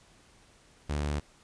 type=tone; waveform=sawtooth; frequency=73.42 Hz; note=D2; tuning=in tune; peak=-25 dBFS; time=0.89-1.2 s; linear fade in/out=10 ms; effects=pink hiss -60 dBFS RMS until 1.43 s + resampled to 22050 Hz